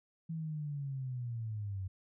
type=linear sweep; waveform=sine; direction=down; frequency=164.81 to 92.3 Hz; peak=-36 dBFS; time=0.29-1.88 s; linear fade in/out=10 ms; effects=none